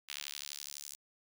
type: tone with high-pass filter sweep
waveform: sawtooth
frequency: 71.9 Hz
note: D2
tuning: 36 cents flat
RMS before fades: -45 dBFS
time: 0.08-0.96 s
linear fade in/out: 20 ms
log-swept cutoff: 2800 to 6900 Hz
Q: 1.3
effects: none